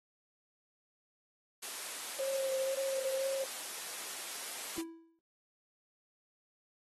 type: high-pass noise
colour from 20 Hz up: white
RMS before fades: -42 dBFS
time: 1.62-4.82 s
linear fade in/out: 10 ms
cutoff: 350 Hz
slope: 12 dB/octave
type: tone with vibrato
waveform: sine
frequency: 535 Hz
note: C5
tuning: 38 cents sharp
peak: -32 dBFS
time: 2.19-3.44 s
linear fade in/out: 2 ms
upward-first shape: sine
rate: 2 Hz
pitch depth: 18 cents each way
type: tone with exponential decay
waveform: triangle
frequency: 329.6 Hz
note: E4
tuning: in tune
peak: -32 dBFS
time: 4.78-5.19 s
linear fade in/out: 0 ms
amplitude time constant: 89 ms
effects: noise-tail reverb RT60 0.2 s tail -20 dB re dry + AAC 32 kbps